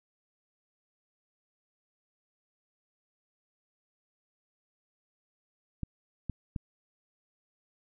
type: clicks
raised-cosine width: 5 ms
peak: -21 dBFS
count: 3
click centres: 5.833 / 6.297 / 6.562 s
effects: none